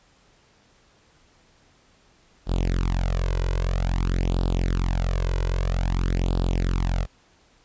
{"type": "tone with flanger", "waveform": "sawtooth", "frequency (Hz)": 44.32, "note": "F1", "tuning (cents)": 26, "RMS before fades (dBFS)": -23, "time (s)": [2.46, 7.07], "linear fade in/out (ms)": 50, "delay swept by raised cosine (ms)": [0.23, 2.03], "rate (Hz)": 0.51, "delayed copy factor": 0.9, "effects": ["pink hiss -59 dBFS RMS until 7.64 s", "resampled to 16000 Hz"]}